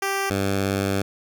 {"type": "tone pair in turn", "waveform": "10% pulse", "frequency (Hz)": [392, 98], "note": ["G4", "G2"], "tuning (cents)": [0, 0], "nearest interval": "2 octaves", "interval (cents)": 2400, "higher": "first", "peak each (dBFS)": [-14, -13], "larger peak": "second", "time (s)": [[0.02, 0.3], [0.3, 1.02]], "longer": "second", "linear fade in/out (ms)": 5, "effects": []}